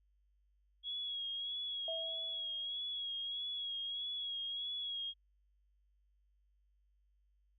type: tone with vibrato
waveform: sine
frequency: 3322 Hz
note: G#7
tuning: in tune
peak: -38 dBFS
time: 0.83-5.14 s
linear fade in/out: 50 ms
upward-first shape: sine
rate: 1.6 Hz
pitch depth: 37 cents each way
type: tone with exponential decay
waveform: sine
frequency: 654 Hz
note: E5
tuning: 14 cents flat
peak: -38 dBFS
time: 1.88-2.8 s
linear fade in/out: 2 ms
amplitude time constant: 200 ms
effects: added 50 Hz sine -70 dBFS peak until 7.58 s